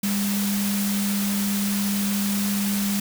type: tone in noise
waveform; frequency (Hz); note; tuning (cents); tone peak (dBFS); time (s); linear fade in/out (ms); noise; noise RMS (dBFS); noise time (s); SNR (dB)
sine; 201.3; G3; +46; -22; 0.03-3; 5; white; -29; 0.03-3; +4
effects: none